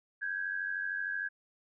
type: tone pair together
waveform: sine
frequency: 1565.9 / 1659 Hz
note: G6 / G#6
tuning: -2 / -2 cents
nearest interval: minor second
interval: 100 cents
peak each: -36 / -35 dBFS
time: 0.21-1.29 s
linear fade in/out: 20 ms
effects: none